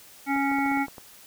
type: harmonic tone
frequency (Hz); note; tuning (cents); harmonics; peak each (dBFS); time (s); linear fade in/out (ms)
277.2; C#4; 0; 1 / 3 / 5 / 7 / 8; -25 / -27 / -33 / -35 / -31; 0.26-0.87; 50
type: clicks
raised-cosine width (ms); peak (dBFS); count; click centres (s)
1; -27; 8; 0.363 / 0.516 / 0.586 / 0.662 / 0.716 / 0.773 / 0.883 / 0.982
effects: white hiss -50 dBFS RMS until 1.26 s